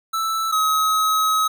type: tone pair in turn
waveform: square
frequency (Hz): 1318.5 / 1275.1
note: E6 / D#6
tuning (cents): 0 / +42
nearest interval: minor second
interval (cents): 58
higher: first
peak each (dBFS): -21 / -17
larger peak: second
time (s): 0.13-0.52 / 0.52-1.48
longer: second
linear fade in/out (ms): 10
effects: none